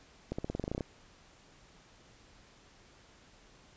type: accelerating click train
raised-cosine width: 2 ms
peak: -21 dBFS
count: 12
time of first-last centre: 0.32-0.808 s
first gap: 65 ms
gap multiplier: 0.92
effects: pink hiss -60 dBFS RMS until 3.76 s + resampled to 16000 Hz